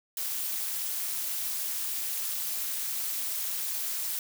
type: noise with amplitude modulation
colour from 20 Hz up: blue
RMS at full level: -29 dBFS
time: 0.17-4.19 s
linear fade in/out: 2 ms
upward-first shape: sine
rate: 286 Hz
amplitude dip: 75%
effects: none